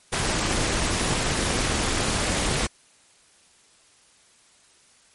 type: noise with amplitude modulation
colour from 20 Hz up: pink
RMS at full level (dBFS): -21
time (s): 0.12-2.67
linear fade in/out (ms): 10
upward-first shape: sine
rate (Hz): 275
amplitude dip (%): 65
effects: white hiss -57 dBFS RMS until 5.14 s + MP3 48 kbps